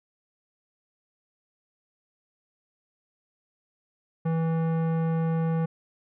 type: tone with tanh clipping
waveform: sine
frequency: 163.3 Hz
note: E3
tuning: 16 cents flat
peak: -25 dBFS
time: 4.25-5.66 s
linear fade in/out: 10 ms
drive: 16 dB
effects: none